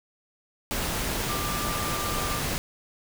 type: tone in noise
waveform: sine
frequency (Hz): 1187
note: D6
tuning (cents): +18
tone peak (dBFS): -33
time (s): 1.29-2.39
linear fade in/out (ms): 0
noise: pink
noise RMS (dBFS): -29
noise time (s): 0.71-2.58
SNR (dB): -7
effects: none